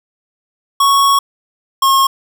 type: tone pair in turn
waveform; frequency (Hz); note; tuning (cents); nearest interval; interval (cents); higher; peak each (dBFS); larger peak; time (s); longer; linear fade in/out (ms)
square; 1108.7 / 1081.5; C#6 / C#6; 0 / -43; unison; 43; first; -9; neither; 0.8-1.19 / 1.82-2.07; first; 5
effects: none